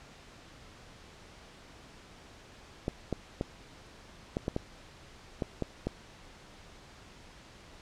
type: clicks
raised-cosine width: 2 ms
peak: -17 dBFS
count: 9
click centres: 2.881 / 3.127 / 3.411 / 4.369 / 4.481 / 4.564 / 5.422 / 5.623 / 5.87 s
effects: pink hiss -53 dBFS RMS until 7.81 s + low-pass 6000 Hz 12 dB/octave